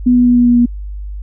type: tone with pitch steps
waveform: sine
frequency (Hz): 246.9 / 245.5 / 244.1 / 242.7 / 241.3 / 239.9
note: B3 / B3 / B3 / B3 / B3 / A#3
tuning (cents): 0 / -10 / -20 / -30 / -40 / +50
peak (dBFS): -6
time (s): 0.06-0.66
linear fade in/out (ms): 10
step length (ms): 100
effects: added 50 Hz sine -22 dBFS peak until 1.22 s

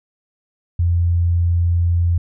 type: tone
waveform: sine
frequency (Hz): 86.1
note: F2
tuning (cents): -24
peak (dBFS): -13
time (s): 0.79-2.18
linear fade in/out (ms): 5
effects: none

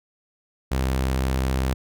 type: tone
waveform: sawtooth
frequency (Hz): 65.41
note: C2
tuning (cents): 0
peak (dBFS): -17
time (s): 0.71-1.74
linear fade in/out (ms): 10
effects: none

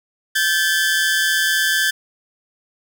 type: tone pair together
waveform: sawtooth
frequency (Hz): 1563.9 / 1728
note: G6 / A6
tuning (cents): -5 / -32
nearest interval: major second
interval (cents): 173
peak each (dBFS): -15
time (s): 0.35-1.91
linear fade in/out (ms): 10
effects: none

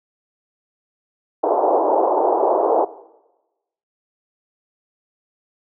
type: band-pass noise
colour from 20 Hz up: white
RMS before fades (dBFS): -17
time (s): 1.43-2.85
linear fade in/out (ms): 10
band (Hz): 340 to 900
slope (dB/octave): 48
effects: noise-tail reverb RT60 1.0 s tail -18 dB re dry

